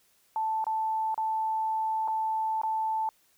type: tone with dropouts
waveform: sine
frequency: 880 Hz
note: A5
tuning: in tune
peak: -26 dBFS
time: 0.36-3.09 s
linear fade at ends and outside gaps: 1 ms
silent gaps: 0.642-0.667 / 1.144-1.178 / 2.077-2.082 / 2.616-2.634 s
effects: white hiss -66 dBFS RMS until 3.37 s